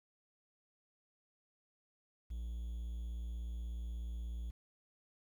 triangle tone with quantisation, 58.27 Hz, A#1, in tune, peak -37 dBFS, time 2.3-4.51 s, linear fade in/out 10 ms, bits 11, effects none

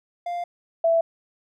triangle / sine tone pair in turn, 698.5 / 663.3 Hz, F5 / E5, 0 / +11 cents, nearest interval minor second, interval 89 cents, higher first, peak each -24 / -16 dBFS, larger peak second, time 0.26-0.44 / 0.84-1.01 s, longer first, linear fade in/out 5 ms, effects none

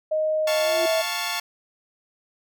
sine tone with pitch glide, 622.3 to 649.9 Hz, D#5 to E5, 0 to -25 cents, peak -20 dBFS, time 0.11-1.02 s, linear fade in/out 10 ms, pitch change +75 cents, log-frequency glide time 0.64-0.82 s
sine tone with exponential growth, 346.8 Hz, F4, 12 cents flat, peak -25 dBFS, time 0.45-0.86 s, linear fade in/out 5 ms, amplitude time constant 88 ms
10% pulse chord, F augmented, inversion none, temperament equal, 698.5 / 880 / 1108.7 Hz, F5 / A5 / C#6, 0 / 0 / 0 cents, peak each -22 / -21 / -21 dBFS, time 0.47-1.4 s, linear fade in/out 5 ms
effects none

